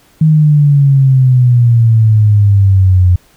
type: exponential sweep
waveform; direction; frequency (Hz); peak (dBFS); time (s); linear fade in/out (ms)
sine; down; 158.5 to 88.6; -4; 0.21-3.16; 5
effects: pink hiss -48 dBFS RMS until 3.36 s